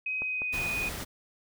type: tone with pitch glide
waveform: sine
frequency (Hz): 2524 to 2482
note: D#7 to D#7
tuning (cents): +24 to -5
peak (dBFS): -29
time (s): 0.06-0.89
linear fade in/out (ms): 5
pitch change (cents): -29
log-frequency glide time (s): 0.21-0.64
type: click train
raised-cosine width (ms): 1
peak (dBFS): -26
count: 4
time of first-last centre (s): 0.22-0.816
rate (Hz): 5.03
type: noise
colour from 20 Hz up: pink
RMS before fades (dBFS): -37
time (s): 0.52-1.05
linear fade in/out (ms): 20
effects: none